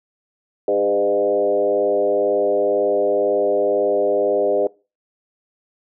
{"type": "tone with frequency modulation", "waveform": "sine", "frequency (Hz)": 506, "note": "B4", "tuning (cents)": 42, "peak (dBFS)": -15, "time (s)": [0.68, 4.67], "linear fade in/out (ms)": 2, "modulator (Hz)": 102, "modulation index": 1.4, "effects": ["noise-tail reverb RT60 0.3 s tail -22 dB re dry"]}